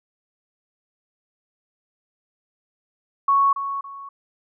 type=tone with echo; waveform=sine; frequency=1108.7 Hz; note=C#6; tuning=in tune; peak=-14 dBFS; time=3.28-3.53 s; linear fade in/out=5 ms; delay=280 ms; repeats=2; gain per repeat=-10 dB; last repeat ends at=4.09 s; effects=none